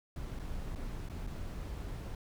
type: noise with dropouts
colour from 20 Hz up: brown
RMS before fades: -40 dBFS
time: 0.16-2.15 s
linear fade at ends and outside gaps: 2 ms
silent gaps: 0.391-0.395 / 0.751-0.757 / 1.088-1.097 / 1.267-1.272 s
effects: none